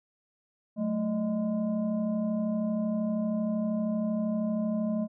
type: tone with frequency modulation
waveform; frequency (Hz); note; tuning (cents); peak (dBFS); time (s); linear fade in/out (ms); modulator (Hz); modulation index
sine; 218.9; A3; -9; -26; 0.76-5.08; 50; 405; 0.77
effects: none